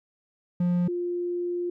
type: tone pair in turn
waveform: triangle / sine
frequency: 176.5 / 351.4 Hz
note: F3 / F4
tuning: +19 / +11 cents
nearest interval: octave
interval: 1192 cents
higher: second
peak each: -19 / -26 dBFS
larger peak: first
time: 0.6-0.88 / 0.88-1.7 s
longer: second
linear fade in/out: 5 ms
effects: none